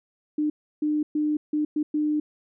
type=tone bursts at uneven times; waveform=sine; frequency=301.4 Hz; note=D4; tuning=45 cents sharp; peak=-21 dBFS; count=6; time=0.38-0.5 / 0.82-1.03 / 1.15-1.37 / 1.53-1.65 / 1.76-1.83 / 1.94-2.2 s; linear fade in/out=5 ms; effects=none